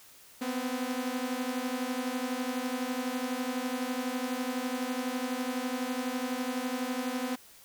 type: beating tone pair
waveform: sawtooth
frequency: 246.9 / 258.9 Hz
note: B3 / C4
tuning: 0 / -18 cents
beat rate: 12 Hz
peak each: -30 dBFS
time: 0.41-7.36 s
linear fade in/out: 10 ms
effects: white hiss -55 dBFS RMS until 7.64 s

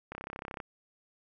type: click train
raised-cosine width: 0.5 ms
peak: -24 dBFS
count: 17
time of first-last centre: 0.12-0.602 s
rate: 33.2 Hz
effects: none

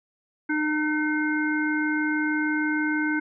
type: harmonic tone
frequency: 304.4 Hz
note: D#4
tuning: 38 cents flat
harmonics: 1 / 3 / 5 / 7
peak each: -24 / -35 / -27 / -33 dBFS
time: 0.49-3.2 s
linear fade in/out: 10 ms
effects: none

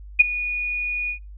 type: tone with ADSR envelope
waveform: sine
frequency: 2457 Hz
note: D#7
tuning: 22 cents flat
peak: -5 dBFS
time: 0.19-1.19 s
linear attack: 14 ms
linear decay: 22 ms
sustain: -17 dB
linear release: 93 ms
effects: noise-tail reverb RT60 0.2 s tail -22 dB re dry + added 50 Hz sine -37 dBFS peak until 1.37 s

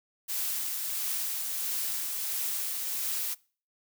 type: noise with tremolo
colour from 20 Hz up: blue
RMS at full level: -31 dBFS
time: 0.28-3.35 s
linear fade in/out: 20 ms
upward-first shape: triangle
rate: 1.5 Hz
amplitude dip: 30%
effects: noise-tail reverb RT60 0.4 s tail -23 dB re dry

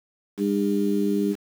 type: harmonic tone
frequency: 100.9 Hz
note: G#2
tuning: 49 cents flat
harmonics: 2 / 3 / 4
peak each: -23 / -25 / -26 dBFS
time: 0.37-1.36 s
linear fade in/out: 50 ms
effects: 7-bit

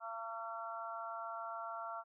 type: harmonic tone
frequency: 226.9 Hz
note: A#3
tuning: 47 cents flat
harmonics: 3 / 4 / 5 / 6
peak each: -46 / -48 / -48 / -45 dBFS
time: 0-2.04 s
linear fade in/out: 50 ms
effects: none

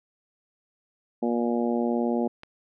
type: harmonic tone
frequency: 118.8 Hz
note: A#2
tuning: 33 cents sharp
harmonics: 2 / 3 / 4 / 5 / 6 / 7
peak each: -25 / -29 / -31 / -33 / -35 / -36 dBFS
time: 1.22-2.28 s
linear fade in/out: 10 ms
type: click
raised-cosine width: 0.3 ms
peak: -25 dBFS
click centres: 2.434 s
effects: none

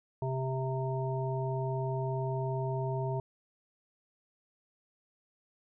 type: harmonic tone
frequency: 131.6 Hz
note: C3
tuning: 10 cents sharp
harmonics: 1 / 3 / 5 / 7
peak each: -32 / -37 / -39 / -40 dBFS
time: 0.22-3.2 s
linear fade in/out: 2 ms
effects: none

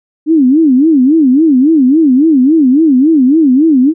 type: tone with vibrato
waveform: sine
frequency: 286.5 Hz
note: D4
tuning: 43 cents flat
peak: -4 dBFS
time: 0.26-3.94 s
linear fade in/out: 50 ms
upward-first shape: sine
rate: 3.6 Hz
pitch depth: 240 cents each way
effects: none

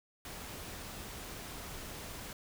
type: noise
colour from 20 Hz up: pink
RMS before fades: -45 dBFS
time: 0.25-2.33 s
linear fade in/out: 2 ms
effects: none

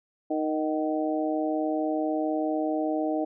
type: harmonic tone with a mistuned harmonic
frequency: 155.56 Hz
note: D#3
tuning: in tune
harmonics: 2 / 3 / 4 / 5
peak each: -27 / -34 / -30 / -33 dBFS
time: 0.3-3.25 s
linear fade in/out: 10 ms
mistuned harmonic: 5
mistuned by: -38 cents
effects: none

